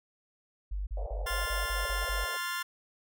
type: tone bursts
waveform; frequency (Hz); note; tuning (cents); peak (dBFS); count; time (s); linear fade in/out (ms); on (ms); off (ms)
sine; 49; G1; 0; -31; 8; 0.71-2.249; 10; 160; 37
type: band-pass noise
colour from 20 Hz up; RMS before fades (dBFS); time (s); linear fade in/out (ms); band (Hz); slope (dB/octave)
pink; -43; 0.97-2.37; 2; 480 to 730; 48
type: chord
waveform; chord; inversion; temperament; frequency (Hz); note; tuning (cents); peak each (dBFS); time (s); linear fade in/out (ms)
sawtooth; F major; second; just; 1047.7 / 1396.9 / 1746.1; C6 / F6 / A6; +2 / 0 / -14; -33; 1.26-2.63; 10
effects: none